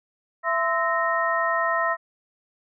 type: tone cluster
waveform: sine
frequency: 668 / 1035 / 1306 / 1855 Hz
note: E5 / C6 / E6 / A#6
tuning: +23 / -19 / -17 / -9 cents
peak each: -26 dBFS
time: 0.43-1.97 s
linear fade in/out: 50 ms
effects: none